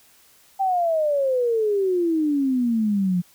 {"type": "exponential sweep", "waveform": "sine", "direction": "down", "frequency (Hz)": [789, 173.6], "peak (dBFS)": -18, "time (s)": [0.59, 3.22], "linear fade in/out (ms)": 20, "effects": ["white hiss -55 dBFS RMS until 3.34 s"]}